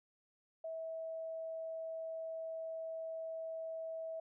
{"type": "tone", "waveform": "sine", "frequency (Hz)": 649, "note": "E5", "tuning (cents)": -27, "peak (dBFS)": -40, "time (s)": [0.64, 4.2], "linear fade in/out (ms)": 5, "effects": []}